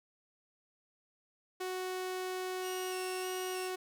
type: tone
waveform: sawtooth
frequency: 370 Hz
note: F#4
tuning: in tune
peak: -32 dBFS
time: 1.6-3.76 s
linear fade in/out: 10 ms
type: tone with vibrato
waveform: 15% pulse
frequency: 2794 Hz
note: F7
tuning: in tune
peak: -37 dBFS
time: 2.61-3.71 s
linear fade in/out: 50 ms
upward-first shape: square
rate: 1.6 Hz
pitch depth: 42 cents each way
effects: none